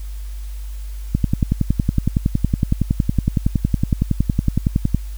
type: click train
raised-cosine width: 5 ms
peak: -3 dBFS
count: 42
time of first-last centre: 1.15-4.946 s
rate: 10.8 Hz
effects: added 50 Hz sine -26 dBFS peak until 5.17 s + white hiss -47 dBFS RMS until 5.17 s